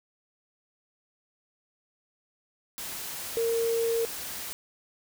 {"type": "tone in noise", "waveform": "sine", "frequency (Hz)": 460, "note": "A#4", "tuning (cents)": -23, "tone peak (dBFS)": -24, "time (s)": [3.37, 4.05], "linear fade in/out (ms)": 0, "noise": "white", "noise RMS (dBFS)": -37, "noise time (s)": [2.78, 4.53], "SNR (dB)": 10, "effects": []}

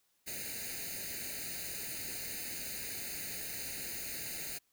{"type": "noise with comb filter", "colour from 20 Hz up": "white", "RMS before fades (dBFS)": -41, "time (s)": [0.26, 4.59], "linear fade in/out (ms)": 20, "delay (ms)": 0.45, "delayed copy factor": 0.95, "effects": ["white hiss -75 dBFS RMS until 4.72 s"]}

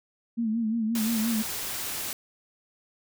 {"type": "tone with vibrato", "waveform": "sine", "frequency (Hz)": 224.6, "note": "A3", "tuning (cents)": 36, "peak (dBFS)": -24, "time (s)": [0.37, 1.43], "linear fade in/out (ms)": 20, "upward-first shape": "sine", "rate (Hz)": 5.7, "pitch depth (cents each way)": 74}
{"type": "noise", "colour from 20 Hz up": "white", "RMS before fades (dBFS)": -33, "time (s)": [0.95, 2.13], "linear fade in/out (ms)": 2}
{"effects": []}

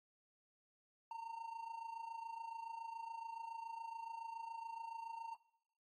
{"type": "tone with amplitude modulation", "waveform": "triangle", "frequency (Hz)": 915, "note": "A#5", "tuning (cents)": -32, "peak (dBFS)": -40, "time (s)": [1.11, 5.35], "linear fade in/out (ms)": 2, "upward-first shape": "sine", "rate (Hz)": 27.1, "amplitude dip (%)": 70, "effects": ["noise-tail reverb RT60 0.7 s tail -17 dB re dry", "AAC 32 kbps"]}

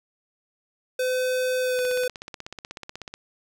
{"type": "tone with pitch glide", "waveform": "square", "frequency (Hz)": [509, 501.4], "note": ["C5", "B4"], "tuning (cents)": [-48, 26], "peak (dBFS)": -23, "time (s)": [0.99, 2.08], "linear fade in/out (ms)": 5, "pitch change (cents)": -26, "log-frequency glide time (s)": [1.61, 1.82]}
{"type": "click train", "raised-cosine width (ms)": 0.2, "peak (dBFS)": -19, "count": 23, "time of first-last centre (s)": [1.79, 3.14], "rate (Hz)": 16.3}
{"effects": []}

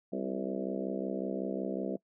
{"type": "harmonic tone with a mistuned harmonic", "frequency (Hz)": 65.41, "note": "C2", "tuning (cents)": 0, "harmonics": [3, 4, 5, 6, 7, 8, 9, 10], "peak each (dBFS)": [-38, -39, -40, -41, -41, -42, -43, -43], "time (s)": [0.12, 1.97], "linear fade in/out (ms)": 10, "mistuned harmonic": 5, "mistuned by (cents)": 48, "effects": ["noise-tail reverb RT60 0.1 s tail -23 dB re dry"]}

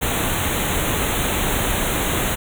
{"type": "band-stop noise", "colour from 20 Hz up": "pink", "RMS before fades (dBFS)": -21, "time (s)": [0.01, 2.36], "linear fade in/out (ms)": 20, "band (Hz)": [4000, 6300], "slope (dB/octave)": 96, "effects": []}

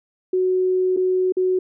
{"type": "tone with dropouts", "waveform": "sine", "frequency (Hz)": 370, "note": "F#4", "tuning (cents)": 0, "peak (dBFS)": -16, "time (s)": [0.33, 1.59], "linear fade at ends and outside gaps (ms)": 5, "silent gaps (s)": [[0.965, 0.971], [1.323, 1.368]], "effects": []}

